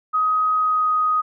sine tone with pitch glide, 1259 to 1250.3 Hz, D#6 to D#6, +20 to +8 cents, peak -16 dBFS, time 0.13-1.22 s, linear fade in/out 20 ms, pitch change -12 cents, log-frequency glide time 0.56-0.9 s, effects none

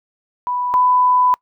sine tone pair in turn, 987.8 / 998.1 Hz, B5 / B5, 0 / +18 cents, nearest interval unison, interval 18 cents, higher second, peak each -18 / -11 dBFS, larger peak second, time 0.47-0.74 / 0.74-1.34 s, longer second, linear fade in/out 0 ms, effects noise-tail reverb RT60 0.1 s tail -25 dB re dry

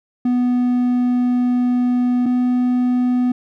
triangle tone pair in turn, 246.9 / 248.5 Hz, B3 / B3, 0 / +11 cents, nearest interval unison, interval 11 cents, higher second, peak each -12 / -12 dBFS, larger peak neither, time 0.25-2.26 / 2.26-3.32 s, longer first, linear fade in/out 5 ms, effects none

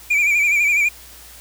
triangle tone with vibrato, 2352 Hz, D7, 2 cents sharp, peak -12 dBFS, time 0.1-0.89 s, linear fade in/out 10 ms, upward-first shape sine, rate 12 Hz, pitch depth 65 cents each way, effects added 60 Hz sine -47 dBFS peak until 1.4 s + white hiss -42 dBFS RMS until 1.4 s

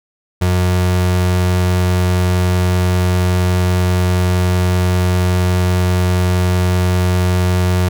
35% pulse tone, 90.5 Hz, F#2, 38 cents flat, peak -10 dBFS, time 0.41-7.89 s, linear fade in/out 10 ms, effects none

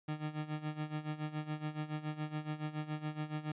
30% pulse tone with tremolo, 152.6 Hz, D#3, 33 cents flat, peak -32 dBFS, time 0.08-3.52 s, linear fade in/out 5 ms, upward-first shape sine, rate 7.1 Hz, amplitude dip 80%, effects resampled to 8000 Hz

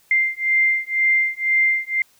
sine beating tone pair, 2093 / 2095 Hz, C7 / C7, 0 / +2 cents, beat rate 2 Hz, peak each -19 dBFS, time 0.11-2.02 s, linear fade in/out 2 ms, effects white hiss -57 dBFS RMS until 2.19 s

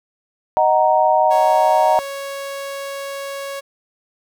sine chord, D# minor, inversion none, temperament just, 622.3 / 746.7 / 933.4 Hz, D#5 / F#5 / A#5, 0 / +16 / +2 cents, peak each -16 dBFS, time 0.57-1.99 s, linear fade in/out 0 ms
sawtooth tone, 554.4 Hz, C#5, in tune, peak -22 dBFS, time 1.3-3.61 s, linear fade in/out 20 ms
effects none

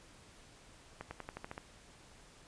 accelerating click train, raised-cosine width 0.5 ms, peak -27 dBFS, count 8, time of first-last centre 1.01-1.579 s, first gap 100 ms, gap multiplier 0.93, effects pink hiss -59 dBFS RMS until 2.47 s + resampled to 22050 Hz

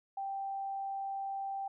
sine tone, 784 Hz, G5, in tune, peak -35 dBFS, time 0.17-1.68 s, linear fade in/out 5 ms, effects none

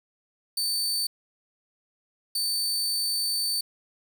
sawtooth tone bursts at uneven times, 4550 Hz, C#8, 44 cents sharp, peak -22 dBFS, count 2, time 0.57-1.07 / 2.35-3.61 s, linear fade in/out 5 ms, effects 8-bit

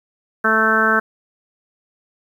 harmonic tone, 220 Hz, A3, in tune, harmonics 1 / 2 / 3 / 4 / 5 / 6 / 7 / 8, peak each -23 / -23 / -25 / -28 / -23 / -19 / -16 / -27 dBFS, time 0.44-1 s, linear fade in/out 10 ms, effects 8-bit

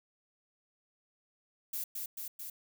violet noise with echo, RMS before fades -37 dBFS, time 1.73-1.84 s, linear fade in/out 5 ms, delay 220 ms, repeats 3, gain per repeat -2 dB, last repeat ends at 2.5 s, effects none

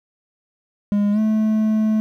triangle tone with pitch glide, 204.8 to 216.9 Hz, G#3 to A3, -24 to -25 cents, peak -13 dBFS, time 0.92-2 s, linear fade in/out 0 ms, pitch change +99 cents, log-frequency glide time 1.12-1.19 s, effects 9-bit

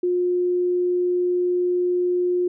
sine tone, 357.3 Hz, F4, 40 cents sharp, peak -18 dBFS, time 0.03-2.48 s, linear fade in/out 5 ms, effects none

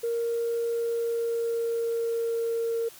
sine tone with pitch glide, 466.2 to 460.3 Hz, A#4 to A#4, 0 to -22 cents, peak -24 dBFS, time 0.03-2.89 s, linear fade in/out 10 ms, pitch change -22 cents, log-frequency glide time 0.64-2.71 s, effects tanh soft clip ceiling -21 dBFS + white hiss -49 dBFS RMS until 2.99 s

